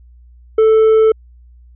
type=tone with hard clipping; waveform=sine; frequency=440 Hz; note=A4; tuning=in tune; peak=-8 dBFS; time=0.58-1.12 s; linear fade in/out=5 ms; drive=3 dB; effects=added 60 Hz sine -40 dBFS peak until 1.75 s + resampled to 8000 Hz

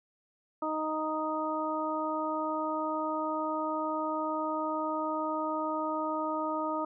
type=harmonic tone; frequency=311.1 Hz; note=D#4; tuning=in tune; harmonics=1 / 2 / 3 / 4; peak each=-35 / -35 / -35 / -35 dBFS; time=0.62-6.85 s; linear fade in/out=5 ms; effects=none

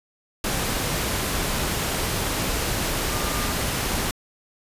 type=tone in noise; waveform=sine; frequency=1206 Hz; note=D6; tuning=46 cents sharp; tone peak=-34 dBFS; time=3.1-3.52 s; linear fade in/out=2 ms; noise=pink; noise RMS=-25 dBFS; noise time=0.44-4.11 s; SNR=-12 dB; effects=resampled to 32000 Hz

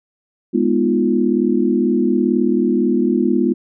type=chord; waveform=sine; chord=F half-diminished seventh; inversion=first; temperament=equal; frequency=207.7 / 246.9 / 311.1 / 349.2 Hz; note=Ab3 / Cb4 / Eb4 / F4; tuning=0 / 0 / 0 / 0 cents; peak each=-19 / -17 / -22 / -18 dBFS; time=0.53-3.54 s; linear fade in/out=20 ms; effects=none

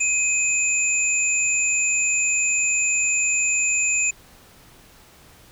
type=tone pair together; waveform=sine; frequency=2519 / 7125 Hz; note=D#7 / A8; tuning=+21 / +21 cents; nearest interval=octave + tritone; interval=1800 cents; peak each=-21 dBFS; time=0-4.11 s; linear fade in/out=10 ms; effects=pink hiss -50 dBFS RMS until 5.51 s

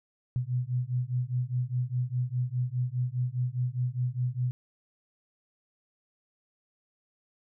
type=beating tone pair; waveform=sine; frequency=122.4 / 127.3 Hz; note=B2 / C3; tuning=-15 / -47 cents; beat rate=4.9 Hz; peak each=-30 dBFS; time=0.36-4.51 s; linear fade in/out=0 ms; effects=none

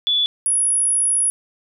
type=tone pair in turn; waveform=sine; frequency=3445 / 10323 Hz; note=A7 / E9; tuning=-37 / -37 cents; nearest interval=octave + perfect fifth; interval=1900 cents; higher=second; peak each=-15 dBFS; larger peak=neither; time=0.07-0.26 / 0.46-1.3 s; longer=second; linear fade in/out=0 ms; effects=none

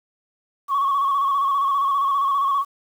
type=tone with vibrato; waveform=sine; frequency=1108.7 Hz; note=C#6; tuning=in tune; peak=-16 dBFS; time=0.68-2.65 s; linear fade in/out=50 ms; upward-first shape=square; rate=15 Hz; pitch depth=42 cents each way; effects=tanh soft clip ceiling -14 dBFS + 8-bit

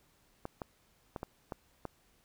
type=clicks; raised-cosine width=1 ms; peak=-24 dBFS; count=6; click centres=0.454 / 0.618 / 1.162 / 1.231 / 1.522 / 1.853 s; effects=pink hiss -69 dBFS RMS until 2.24 s

